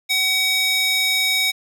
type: tone with high-pass filter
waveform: square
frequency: 755 Hz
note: F#5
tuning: 35 cents sharp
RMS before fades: -19 dBFS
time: 0.09-1.52 s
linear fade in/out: 20 ms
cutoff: 2900 Hz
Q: 4.8
effects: none